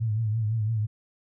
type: tone with vibrato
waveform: sine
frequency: 110 Hz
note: A2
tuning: in tune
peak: -23 dBFS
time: 0-0.87 s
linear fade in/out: 20 ms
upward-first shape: triangle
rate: 5.9 Hz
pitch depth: 94 cents each way
effects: none